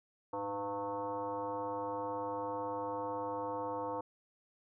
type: tone with frequency modulation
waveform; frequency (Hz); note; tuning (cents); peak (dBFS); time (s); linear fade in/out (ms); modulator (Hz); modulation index
sine; 702; F5; +9; -35; 0.33-4.01; 5; 198; 1.9
effects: none